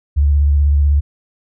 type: tone with vibrato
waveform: sine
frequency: 72.1 Hz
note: D2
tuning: 31 cents flat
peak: -9 dBFS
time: 0.16-1.01 s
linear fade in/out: 20 ms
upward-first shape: sine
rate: 16 Hz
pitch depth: 43 cents each way
effects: none